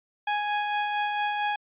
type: tone with tremolo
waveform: sawtooth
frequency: 830.6 Hz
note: G#5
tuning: in tune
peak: -20 dBFS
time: 0.27-1.56 s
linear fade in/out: 5 ms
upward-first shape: sine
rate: 4.4 Hz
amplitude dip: 30%
effects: resampled to 8000 Hz